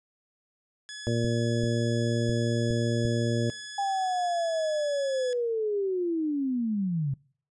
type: tone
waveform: 15% pulse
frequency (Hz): 1697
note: G#6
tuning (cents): +37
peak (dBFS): -32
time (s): 0.89-5.33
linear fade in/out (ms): 0
type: harmonic tone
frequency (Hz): 117.2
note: A#2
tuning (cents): +10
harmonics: 1 / 2 / 3 / 4 / 5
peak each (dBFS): -27 / -30 / -32 / -33 / -34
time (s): 1.07-3.5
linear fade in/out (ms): 0
type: clicks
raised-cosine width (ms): 5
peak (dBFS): -22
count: 5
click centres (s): 1.246 / 1.638 / 2.294 / 2.708 / 3.052
type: linear sweep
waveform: sine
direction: down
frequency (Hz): 803 to 130.81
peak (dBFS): -25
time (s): 3.78-7.14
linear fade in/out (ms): 5
effects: noise-tail reverb RT60 0.5 s tail -25 dB re dry + resampled to 24000 Hz